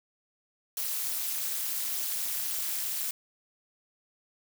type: noise with amplitude modulation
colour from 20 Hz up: blue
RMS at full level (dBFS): -28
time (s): 0.77-3.11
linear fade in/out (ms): 2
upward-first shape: sine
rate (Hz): 265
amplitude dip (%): 100
effects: none